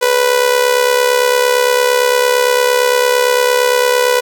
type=tone with amplitude modulation; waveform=sawtooth; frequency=493.9 Hz; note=B4; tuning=in tune; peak=-3 dBFS; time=0.01-4.21 s; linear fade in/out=20 ms; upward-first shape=sine; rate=68.8 Hz; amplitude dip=65%; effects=none